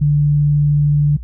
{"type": "tone", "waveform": "sine", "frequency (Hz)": 146.83, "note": "D3", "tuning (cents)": 0, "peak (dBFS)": -10, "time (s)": [0.01, 1.17], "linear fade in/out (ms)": 10, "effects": ["noise-tail reverb RT60 0.1 s tail -24 dB re dry", "added 60 Hz sine -27 dBFS peak until 1.23 s"]}